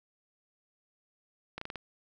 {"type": "slowing click train", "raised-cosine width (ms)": 0.3, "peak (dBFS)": -22, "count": 5, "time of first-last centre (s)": [1.58, 1.757], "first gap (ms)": 34, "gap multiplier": 1.18, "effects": []}